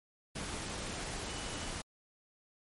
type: tone in noise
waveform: sine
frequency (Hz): 2960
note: F#7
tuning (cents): 0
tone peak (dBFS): -50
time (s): 1.27-1.71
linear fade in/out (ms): 10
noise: pink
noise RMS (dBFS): -40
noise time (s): 0.35-1.82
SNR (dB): -13
effects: MP3 48 kbps